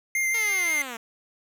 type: tone with vibrato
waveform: square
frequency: 2100 Hz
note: C7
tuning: 6 cents sharp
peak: -23 dBFS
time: 0.15-0.82 s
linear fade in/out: 2 ms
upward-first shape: triangle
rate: 5.6 Hz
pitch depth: 20 cents each way
type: linear sweep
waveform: 5% pulse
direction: down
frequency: 466.2 to 220.9 Hz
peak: -22 dBFS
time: 0.34-0.97 s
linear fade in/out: 5 ms
effects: none